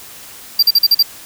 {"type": "tone bursts", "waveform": "square", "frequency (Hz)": 4723, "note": "D8", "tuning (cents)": 9, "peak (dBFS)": -7, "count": 6, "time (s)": [0.59, 1.027], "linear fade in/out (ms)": 5, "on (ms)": 37, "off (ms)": 43, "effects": ["white hiss -36 dBFS RMS until 1.25 s"]}